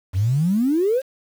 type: exponential sweep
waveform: triangle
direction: up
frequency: 87.31 to 554 Hz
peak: -12 dBFS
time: 0.13-1.02 s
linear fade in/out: 50 ms
effects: tanh soft clip ceiling -14 dBFS + 7-bit